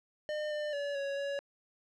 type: tone with pitch steps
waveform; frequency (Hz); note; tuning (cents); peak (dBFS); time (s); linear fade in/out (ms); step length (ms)
square; 605 / 599 / 571 / 557 / 562; D#5 / D5 / D5 / C#5 / C#5; -49 / +34 / -49 / +8 / +24; -34; 0.29-1.39; 0; 220
effects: low-pass 4000 Hz 12 dB/octave